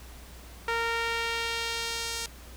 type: tone with band-pass filter sweep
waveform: sawtooth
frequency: 461.7 Hz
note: A#4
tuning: 17 cents flat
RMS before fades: -31 dBFS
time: 0.68-2.26 s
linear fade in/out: 2 ms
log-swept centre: 1600 to 6200 Hz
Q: 0.98
effects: added 60 Hz sine -46 dBFS peak until 2.56 s + pink hiss -50 dBFS RMS until 2.56 s